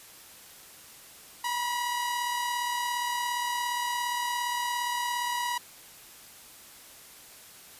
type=tone pair together; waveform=sawtooth; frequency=965 / 1002.3 Hz; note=B5 / B5; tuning=-40 / +25 cents; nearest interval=minor second; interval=65 cents; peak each=-25 / -34 dBFS; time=1.44-5.58 s; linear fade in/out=5 ms; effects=white hiss -50 dBFS RMS until 7.79 s + resampled to 32000 Hz